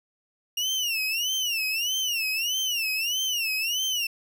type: tone with vibrato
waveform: 30% pulse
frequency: 2812 Hz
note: F7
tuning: 11 cents sharp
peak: -22 dBFS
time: 0.57-4.07 s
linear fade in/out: 5 ms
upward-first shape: sine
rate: 1.6 Hz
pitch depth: 180 cents each way
effects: none